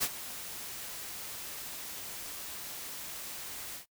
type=noise with ADSR envelope; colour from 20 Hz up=white; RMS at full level=-28 dBFS; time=0-3.86 s; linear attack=28 ms; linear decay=52 ms; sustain=-14 dB; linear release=110 ms; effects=noise-tail reverb RT60 0.1 s tail -22 dB re dry